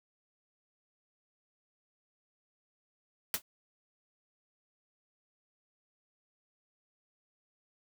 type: noise with exponential decay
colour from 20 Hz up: white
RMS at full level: -26 dBFS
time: 3.34-3.42 s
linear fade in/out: 1 ms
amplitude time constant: 16 ms
effects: none